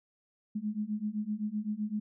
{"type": "beating tone pair", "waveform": "sine", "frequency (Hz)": [207.3, 215.1], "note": ["G#3", "A3"], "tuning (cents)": [-3, -39], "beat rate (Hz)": 7.8, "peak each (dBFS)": [-35, -34], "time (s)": [0.55, 2], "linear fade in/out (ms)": 10, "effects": []}